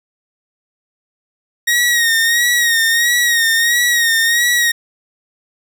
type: tone with vibrato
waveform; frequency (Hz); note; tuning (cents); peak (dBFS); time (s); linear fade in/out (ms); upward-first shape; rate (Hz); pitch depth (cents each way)
sawtooth; 1875; A#6; +10; -8; 1.67-4.72; 10; sine; 1.5; 55
effects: none